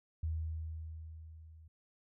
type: tone with level ramp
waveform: sine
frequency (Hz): 79.9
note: D#2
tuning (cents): +47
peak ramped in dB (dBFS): -32 to -54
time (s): 0.23-1.68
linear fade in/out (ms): 5
effects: none